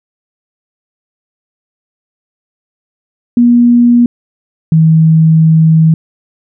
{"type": "tone pair in turn", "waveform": "sine", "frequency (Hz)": [240, 160.18], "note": ["B3", "E3"], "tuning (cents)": [-49, -49], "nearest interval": "perfect fifth", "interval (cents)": 700, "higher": "first", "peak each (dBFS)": -3, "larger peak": "neither", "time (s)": [[3.37, 4.06], [4.72, 5.94]], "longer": "second", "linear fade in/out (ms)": 2, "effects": []}